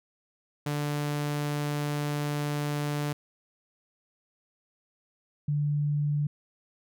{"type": "tone pair in turn", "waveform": ["sawtooth", "sine"], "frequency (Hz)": [146.83, 146.83], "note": ["D3", "D3"], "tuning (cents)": [0, 0], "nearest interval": "unison", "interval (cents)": 0, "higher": "neither", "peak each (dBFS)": -24, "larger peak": "neither", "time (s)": [[0.66, 3.13], [5.48, 6.27]], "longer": "first", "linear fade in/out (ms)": 5, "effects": []}